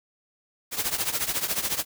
white noise with tremolo, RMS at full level -24 dBFS, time 0.71-1.85 s, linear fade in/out 50 ms, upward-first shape triangle, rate 14 Hz, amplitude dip 85%, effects none

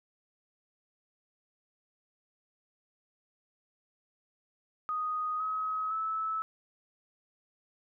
sine tone with pitch steps, 1244.5 / 1274.3 / 1304.9 Hz, D#6 / D#6 / E6, 0 / +41 / -18 cents, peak -30 dBFS, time 4.89-6.42 s, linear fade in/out 0 ms, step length 510 ms, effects none

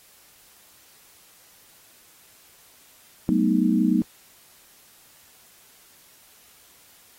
sine chord, B dominant seventh, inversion second, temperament equal with one note detuned, 189.87 / 220 / 246.9 / 311.1 Hz, F#3 / A3 / B3 / D#4, +45 / 0 / 0 / 0 cents, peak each -23 dBFS, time 3.29-4.02 s, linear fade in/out 0 ms, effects white hiss -54 dBFS RMS until 7.18 s + AAC 48 kbps

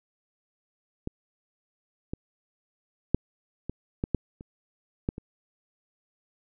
clicks, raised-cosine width 3 ms, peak -18 / -19 / -7 / -19 / -14 / -10 / -29 / -13 / -24 dBFS, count 9, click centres 1.074 / 2.135 / 3.146 / 3.696 / 4.039 / 4.147 / 4.409 / 5.089 / 5.181 s, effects none

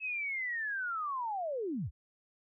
sine linear sweep, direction down, 2604 to 48.68 Hz, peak -33 dBFS, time 0-1.91 s, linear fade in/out 50 ms, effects none

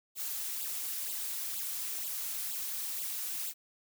blue noise with flanger, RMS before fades -37 dBFS, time 0.15-3.54 s, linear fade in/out 50 ms, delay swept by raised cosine 0.25 to 6.15 ms, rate 2.1 Hz, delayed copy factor +0.75, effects none

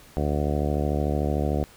harmonic tone, 73.42 Hz, D2, in tune, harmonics 1 / 2 / 3 / 4 / 5 / 6 / 7 / 8 / 9 / 10, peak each -26 / -29 / -31 / -32 / -33 / -34 / -34 / -35 / -36 / -36 dBFS, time 0.17-1.64 s, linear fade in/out 0 ms, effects pink hiss -51 dBFS RMS until 1.76 s

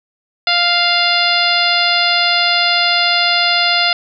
harmonic tone, 698.5 Hz, F5, in tune, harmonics 1 / 2 / 3 / 4 / 5 / 6 / 7, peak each -19 / -19 / -19 / -19 / -19 / -19 / -19 dBFS, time 0.47-3.93 s, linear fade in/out 2 ms, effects none

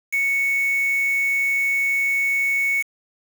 sine tone with quantisation, 2217 Hz, C#7, in tune, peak -18 dBFS, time 0.12-2.83 s, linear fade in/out 20 ms, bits 5, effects none

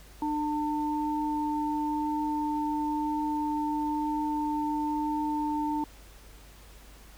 sine tone pair together, 300 / 899 Hz, D4 / A5, +37 / +37 cents, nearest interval octave + perfect fifth, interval 1900 cents, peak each -29 / -30 dBFS, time 0.22-5.84 s, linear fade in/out 2 ms, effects added 50 Hz sine -50 dBFS peak until 7.17 s + pink hiss -54 dBFS RMS until 7.17 s

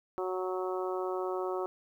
harmonic tone, 185 Hz, F#3, in tune, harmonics 2 / 3 / 4 / 5 / 6 / 7, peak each -33 / -39 / -40 / -43 / -42 / -43 dBFS, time 0.18-1.66 s, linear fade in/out 0 ms, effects 11-bit

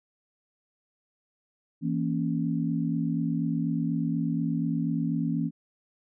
sine chord, A# diminished, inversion second, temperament equal, 164.81 / 233.1 / 277.2 Hz, E3 / A#3 / C#4, 0 / 0 / 0 cents, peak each -28 / -30 / -30 dBFS, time 1.81-5.51 s, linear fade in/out 50 ms, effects none

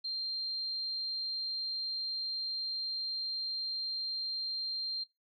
sine tone, 4176 Hz, C8, 4 cents flat, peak -34 dBFS, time 0.04-5.04 s, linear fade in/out 10 ms, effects noise-tail reverb RT60 0.2 s tail -18 dB re dry

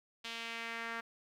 sawtooth tone with band-pass filter sweep, 229.9 Hz, A#3, 24 cents flat, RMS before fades -42 dBFS, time 0.24-1.01 s, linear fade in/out 10 ms, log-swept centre 3300 to 1600 Hz, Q 1.9, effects 11-bit

